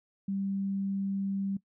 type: tone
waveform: sine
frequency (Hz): 196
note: G3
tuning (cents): 0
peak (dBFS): -29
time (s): 0.28-1.57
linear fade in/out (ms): 5
effects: noise-tail reverb RT60 0.1 s tail -19 dB re dry